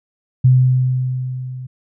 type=tone with level ramp; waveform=sine; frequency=128 Hz; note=C3; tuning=38 cents flat; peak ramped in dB=-6 to -27 dBFS; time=0.44-1.67 s; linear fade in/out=10 ms; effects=none